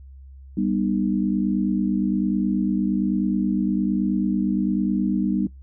sine chord, G augmented, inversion none, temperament just, 196 / 245 / 306.2 Hz, G3 / B3 / D#4, 0 / -14 / -28 cents, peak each -22 / -25 / -25 dBFS, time 0.57-5.47 s, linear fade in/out 5 ms, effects noise-tail reverb RT60 0.2 s tail -25 dB re dry + added 67 Hz sine -40 dBFS peak until 5.62 s

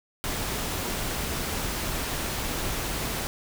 pink noise, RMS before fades -30 dBFS, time 0.24-3.27 s, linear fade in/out 0 ms, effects none

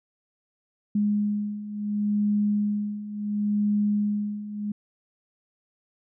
sine beating tone pair, 206.9 / 207.61 Hz, G#3 / G#3, -6 / 0 cents, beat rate 0.71 Hz, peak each -28 / -24 dBFS, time 0.95-4.72 s, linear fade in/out 5 ms, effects none

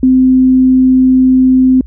sine tone, 258.2 Hz, C4, 23 cents flat, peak -4 dBFS, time 0.03-1.81 s, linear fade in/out 2 ms, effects added 60 Hz sine -27 dBFS peak until 1.86 s

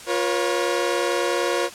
sawtooth tone cluster, 352.7 / 480.3 / 551 Hz, F4 / B4 / C#5, +17 / -48 / -11 cents, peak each -21 dBFS, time 0.06-1.7 s, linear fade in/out 50 ms, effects white hiss -40 dBFS RMS until 1.74 s + low-pass 9000 Hz 12 dB/octave

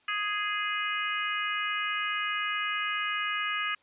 harmonic tone, 415.3 Hz, G#4, in tune, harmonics 3 / 4 / 5 / 6 / 7, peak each -33 / -34 / -35 / -36 / -36 dBFS, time 0.08-3.75 s, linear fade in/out 5 ms, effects white hiss -65 dBFS RMS until 3.82 s + resampled to 8000 Hz

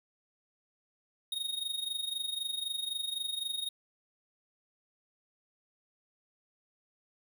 square tone with amplitude modulation, 3729 Hz, A#7, in tune, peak -31 dBFS, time 1.32-3.69 s, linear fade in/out 2 ms, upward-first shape sine, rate 23.9 Hz, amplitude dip 75%, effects none

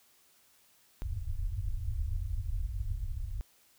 pink low-pass noise, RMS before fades -34 dBFS, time 1.02-3.41 s, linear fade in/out 0 ms, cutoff 110 Hz, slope 96 dB/octave, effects white hiss -65 dBFS RMS until 3.78 s

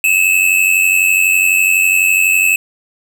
square tone pair together, 2565 / 2657 Hz, E7 / E7, -48 / +13 cents, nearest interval minor second, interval 61 cents, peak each -13 dBFS, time 0.04-2.56 s, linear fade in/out 2 ms, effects none

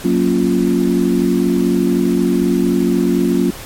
sine chord, Gb major seventh, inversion none, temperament equal with one note detuned, 183.93 / 233.1 / 277.2 / 349.2 Hz, Gb3 / Bb3 / Db4 / F4, -10 / 0 / 0 / 0 cents, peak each -17 dBFS, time 0.04-3.51 s, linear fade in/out 10 ms, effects pink hiss -32 dBFS RMS until 3.65 s + MP3 64 kbps

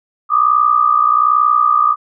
sine tone pair together, 1179.8 / 1241 Hz, D6 / D#6, +8 / -5 cents, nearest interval minor second, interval 87 cents, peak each -12 dBFS, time 0.29-1.96 s, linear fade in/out 50 ms, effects none

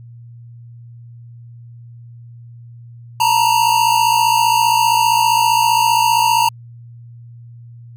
square tone pair together, 898 / 953.2 Hz, A5 / A#5, +35 / +38 cents, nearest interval minor second, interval 103 cents, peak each -15 dBFS, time 3.2-6.49 s, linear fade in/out 5 ms, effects added 118 Hz sine -35 dBFS peak until 7.96 s

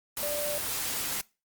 sine tone in noise, 587.3 Hz, D5, in tune, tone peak -31 dBFS, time 0.23-0.58 s, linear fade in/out 0 ms, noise white, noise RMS -32 dBFS, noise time 0.17-1.21 s, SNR -2 dB, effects noise-tail reverb RT60 0.3 s tail -23 dB re dry + Opus 24 kbps

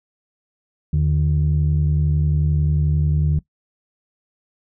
sine tone pair together, 79.5 / 150.68 Hz, D#2 / D3, +38 / +45 cents, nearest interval major seventh, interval 1107 cents, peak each -17 / -16 dBFS, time 0.93-3.39 s, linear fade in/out 5 ms, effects noise-tail reverb RT60 0.1 s tail -20 dB re dry + tanh soft clip ceiling -10 dBFS

